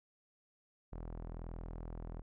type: tone with low-pass filter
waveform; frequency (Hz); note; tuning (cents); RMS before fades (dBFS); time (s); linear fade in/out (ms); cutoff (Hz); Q
sawtooth; 41.2; E1; 0; -45; 0.92-2.22; 10; 950; 0.89
effects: none